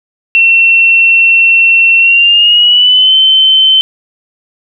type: tone with pitch glide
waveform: sine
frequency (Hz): 2710 to 3077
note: E7 to G7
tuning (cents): +47 to -33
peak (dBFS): -3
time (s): 0.35-3.81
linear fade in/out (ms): 0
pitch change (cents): +220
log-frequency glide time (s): 1.99-3.15
effects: none